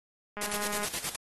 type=click train; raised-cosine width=0.5 ms; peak=-23 dBFS; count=100; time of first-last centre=0.37-0.848 s; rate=207 Hz
type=noise with tremolo; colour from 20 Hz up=white; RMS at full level=-32 dBFS; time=0.41-1.16 s; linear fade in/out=5 ms; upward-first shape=square; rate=9.5 Hz; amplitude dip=70%
effects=AAC 32 kbps